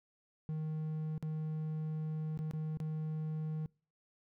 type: tone with dropouts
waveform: triangle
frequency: 156 Hz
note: D#3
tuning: 5 cents sharp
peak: -33 dBFS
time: 0.49-3.66 s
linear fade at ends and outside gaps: 0 ms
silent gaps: 1.179-1.226 / 2.375-2.39 / 2.511-2.535 / 2.772-2.802 s
effects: noise-tail reverb RT60 0.4 s tail -26 dB re dry